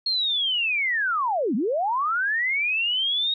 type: linear two-way sweep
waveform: sine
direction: down then up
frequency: 4300 to 190.4 to 3783 Hz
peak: -21 dBFS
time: 0.06-3.34 s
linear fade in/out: 5 ms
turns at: 1.55 s
effects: none